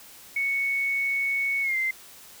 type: tone with pitch glide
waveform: sine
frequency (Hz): 2217 to 2081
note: C#7 to C7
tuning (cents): 0 to -10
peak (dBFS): -23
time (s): 0.36-1.91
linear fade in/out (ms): 5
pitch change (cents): -110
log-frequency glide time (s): 1.62-1.76
effects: white hiss -48 dBFS RMS until 2.4 s